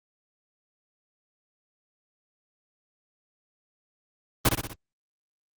pink noise with echo, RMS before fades -19 dBFS, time 4.45-4.49 s, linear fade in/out 5 ms, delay 61 ms, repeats 4, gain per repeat -5 dB, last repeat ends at 4.734 s, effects Opus 24 kbps

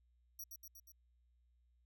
10% pulse tone with echo, 5760 Hz, F#8, 47 cents flat, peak -40 dBFS, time 0.39-0.44 s, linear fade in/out 5 ms, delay 120 ms, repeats 4, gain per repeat -3 dB, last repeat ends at 0.92 s, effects added 60 Hz sine -70 dBFS peak until 1.85 s

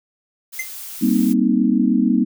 blue noise, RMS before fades -33 dBFS, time 0.52-1.34 s, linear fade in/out 20 ms
square tone with exponential decay, 2076 Hz, C7, 14 cents flat, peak -20 dBFS, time 0.59-0.7 s, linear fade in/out 5 ms, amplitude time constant 23 ms
sine chord, C minor seventh, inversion second, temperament equal with one note detuned, 196 / 235.2 / 261.6 / 311.1 Hz, G3 / Bb3 / C4 / Eb4, 0 / +16 / 0 / 0 cents, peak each -20 / -17 / -19 / -21 dBFS, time 1.01-2.25 s, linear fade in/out 20 ms
effects none

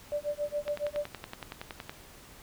sine tone with tremolo, 587.3 Hz, D5, in tune, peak -27 dBFS, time 0.12-1.07 s, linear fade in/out 0 ms, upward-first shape sine, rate 7.2 Hz, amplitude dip 100%
click train, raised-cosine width 0.3 ms, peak -22 dBFS, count 14, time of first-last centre 0.68-1.895 s, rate 10.7 Hz
effects pink hiss -52 dBFS RMS until 2.42 s

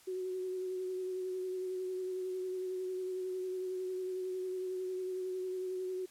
sine tone with vibrato, 370.7 Hz, F#4, 3 cents sharp, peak -35 dBFS, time 0.07-6.06 s, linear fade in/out 10 ms, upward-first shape sine, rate 11 Hz, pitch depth 21 cents each way, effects white hiss -61 dBFS RMS until 6.1 s + low-pass 12000 Hz 12 dB/octave

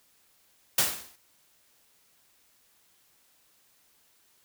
white noise with exponential decay, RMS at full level -20 dBFS, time 0.78-1.16 s, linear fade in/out 5 ms, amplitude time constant 81 ms, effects white hiss -65 dBFS RMS until 4.44 s

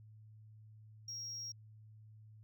sine tone, 5600 Hz, F8, 4 cents sharp, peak -40 dBFS, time 1.08-1.52 s, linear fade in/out 5 ms, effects tanh soft clip ceiling -40 dBFS + added 108 Hz sine -55 dBFS peak until 2.43 s

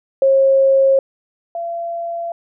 sine tone pair in turn, 540 / 680.4 Hz, C#5 / F5, -45 / -45 cents, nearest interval major third, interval 400 cents, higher second, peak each -9 / -21 dBFS, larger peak first, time 0.22-0.99 / 1.55-2.32 s, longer neither, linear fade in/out 2 ms, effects none

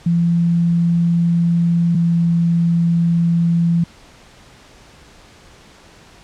sine tone pair in turn, 170.1 / 169.12 Hz, F3 / E3, -45 / +45 cents, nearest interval unison, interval 10 cents, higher first, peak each -12 dBFS, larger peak neither, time 0.06-1.95 / 1.95-3.84 s, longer neither, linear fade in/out 5 ms, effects pink hiss -45 dBFS RMS until 6.23 s + low-pass 7000 Hz 12 dB/octave

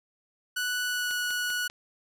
sawtooth tone with pitch glide, 1480 to 1468.1 Hz, F#6 to F#6, 0 to -14 cents, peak -24 dBFS, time 0.56-1.68 s, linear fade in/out 10 ms, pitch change -14 cents, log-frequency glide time 0.85-1.15 s
click train, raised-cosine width 0.2 ms, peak -25 dBFS, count 4, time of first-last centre 1.11-1.699 s, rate 5.09 Hz
effects none

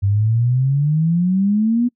sine exponential sweep, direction up, 97.1 to 246.9 Hz, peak -13 dBFS, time 0.02-1.89 s, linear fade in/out 20 ms, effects noise-tail reverb RT60 0.1 s tail -25 dB re dry

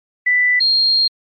sine tone pair in turn, 1984 / 4223 Hz, B6 / C8, +7 / +15 cents, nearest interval octave + minor second, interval 1308 cents, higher second, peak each -11 dBFS, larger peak neither, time 0.26-0.6 / 0.6-1.08 s, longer second, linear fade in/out 10 ms, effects MP3 32 kbps

